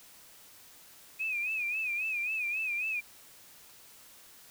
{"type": "tone with vibrato", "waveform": "sine", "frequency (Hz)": 2497, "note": "D#7", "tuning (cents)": 6, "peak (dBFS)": -30, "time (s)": [1.19, 3.01], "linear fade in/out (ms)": 20, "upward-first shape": "sine", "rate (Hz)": 3.7, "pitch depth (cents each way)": 100, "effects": ["white hiss -55 dBFS RMS until 4.5 s"]}